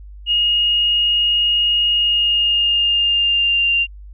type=tone with pitch glide; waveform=sine; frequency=2864 to 2782 Hz; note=F7 to F7; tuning=+43 to -7 cents; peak=-13 dBFS; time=0.26-3.87 s; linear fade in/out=50 ms; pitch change=-50 cents; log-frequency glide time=1.91-3.76 s; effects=added 50 Hz sine -34 dBFS peak until 4.13 s